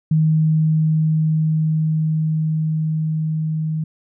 sine tone with level ramp, 157.1 Hz, D#3, 17 cents sharp, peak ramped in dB -12 to -19 dBFS, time 0.11-3.84 s, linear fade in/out 5 ms, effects none

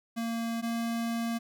square tone pair in turn, 230 / 231.3 Hz, A#3 / A#3, -23 / -13 cents, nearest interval unison, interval 10 cents, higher second, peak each -31 / -30 dBFS, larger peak second, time 0.16-0.62 / 0.62-1.39 s, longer second, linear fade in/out 20 ms, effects none

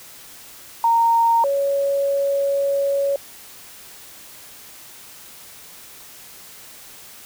sine tone pair in turn, 924 / 557.9 Hz, A#5 / C#5, -16 / +11 cents, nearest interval major sixth, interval 873 cents, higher first, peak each -13 / -17 dBFS, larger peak first, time 0.84-1.44 / 1.44-3.16 s, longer second, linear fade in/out 2 ms, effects white hiss -42 dBFS RMS until 7.25 s

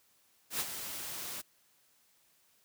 white noise with ADSR envelope, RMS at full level -32 dBFS, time 0.5-1.42 s, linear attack 100 ms, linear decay 36 ms, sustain -9 dB, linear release 17 ms, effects white hiss -69 dBFS RMS until 2.64 s + high-pass 60 Hz 12 dB/octave

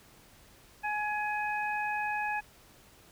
harmonic tone, 840 Hz, G#5, 19 cents sharp, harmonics 1 / 2 / 3, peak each -32 / -35 / -37 dBFS, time 0.83-2.41 s, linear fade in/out 20 ms, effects pink hiss -58 dBFS RMS until 3.11 s

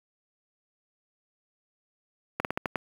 slowing click train, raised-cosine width 0.5 ms, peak -12 dBFS, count 6, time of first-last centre 2.4-2.757 s, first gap 48 ms, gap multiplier 1.2, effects high-pass 100 Hz 12 dB/octave + 7-bit

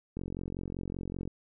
click train, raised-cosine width 3 ms, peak -24 dBFS, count 51, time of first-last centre 0.17-1.276 s, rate 45.2 Hz, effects none

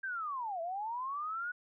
sine linear two-way sweep, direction down then up, 1607 to 650 to 1479 Hz, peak -35 dBFS, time 0.03-1.52 s, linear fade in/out 10 ms, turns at 0.61 s, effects none

